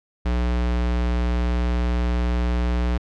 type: tone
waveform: square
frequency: 60.2 Hz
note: B1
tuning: 44 cents flat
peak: -20 dBFS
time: 0.25-2.98 s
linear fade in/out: 10 ms
effects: low-pass 4000 Hz 12 dB/octave